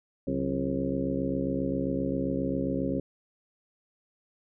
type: harmonic tone with a mistuned harmonic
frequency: 67.5 Hz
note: C#2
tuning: 45 cents flat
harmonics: 1 / 2 / 3 / 4 / 5 / 6 / 7 / 8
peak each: -40 / -37 / -34 / -30 / -37 / -36 / -40 / -35 dBFS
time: 0.27-3 s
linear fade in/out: 5 ms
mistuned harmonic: 3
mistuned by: -140 cents
effects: none